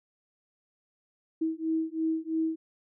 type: beating tone pair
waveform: sine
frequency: 320 / 323 Hz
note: D#4 / E4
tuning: +49 / -35 cents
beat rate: 3 Hz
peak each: -30 dBFS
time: 1.41-2.56 s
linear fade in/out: 10 ms
effects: none